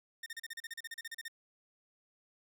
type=tone bursts; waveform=sawtooth; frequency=1826 Hz; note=A#6; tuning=36 cents flat; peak=-37 dBFS; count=16; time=0.23-1.282 s; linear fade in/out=5 ms; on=32 ms; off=36 ms; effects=none